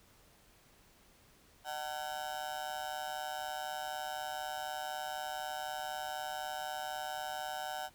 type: tone with amplitude modulation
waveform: 35% pulse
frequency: 756 Hz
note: F#5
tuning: 37 cents sharp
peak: -32 dBFS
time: 1.64-7.9 s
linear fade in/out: 50 ms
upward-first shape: sine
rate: 144 Hz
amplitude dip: 95%
effects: pink hiss -64 dBFS RMS until 7.94 s